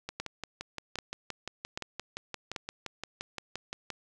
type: two click trains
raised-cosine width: 0.2 ms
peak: -17 / -19 dBFS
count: 4 / 23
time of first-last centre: 0.2-2.562 / 0.09-3.903 s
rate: 1.27 / 5.77 Hz
effects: none